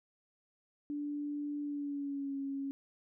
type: tone with pitch glide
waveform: sine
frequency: 291.7 to 275.3 Hz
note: D4 to C#4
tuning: -12 to -12 cents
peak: -35 dBFS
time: 0.9-2.71 s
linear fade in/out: 0 ms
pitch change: -100 cents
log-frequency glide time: 1.62-2.37 s
effects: none